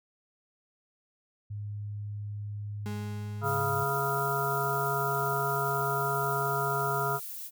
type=tone with pitch glide; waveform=sine; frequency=103.5 to 104.94 Hz; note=G#2 to G#2; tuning=-5 to +18 cents; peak=-34 dBFS; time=1.5-3.84 s; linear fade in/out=10 ms; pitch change=+23 cents; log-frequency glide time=2.73-3.61 s
type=tone with exponential decay; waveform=35% pulse; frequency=208.1 Hz; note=G#3; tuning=4 cents sharp; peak=-33 dBFS; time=2.86-4.93 s; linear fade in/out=0 ms; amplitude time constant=450 ms
type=harmonic tone; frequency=138.59 Hz; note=C#3; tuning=in tune; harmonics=1 / 3 / 5 / 7 / 9 / 10; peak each=-34 / -34 / -34 / -34 / -34 / -34 dBFS; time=3.41-7.2 s; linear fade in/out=50 ms
type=noise; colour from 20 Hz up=violet; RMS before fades=-40 dBFS; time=3.43-7.51 s; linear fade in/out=50 ms
effects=none